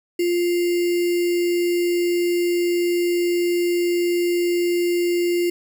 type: tone with sample-and-hold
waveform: sine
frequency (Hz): 349.2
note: F4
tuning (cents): 0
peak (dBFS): -17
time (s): 0.19-5.5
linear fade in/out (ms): 5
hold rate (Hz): 2450
effects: none